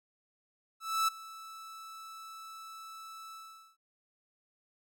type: tone with ADSR envelope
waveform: 45% pulse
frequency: 1314 Hz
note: E6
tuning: 6 cents flat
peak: -25 dBFS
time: 0.8-3.77 s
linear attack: 280 ms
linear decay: 10 ms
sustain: -20 dB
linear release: 430 ms
effects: none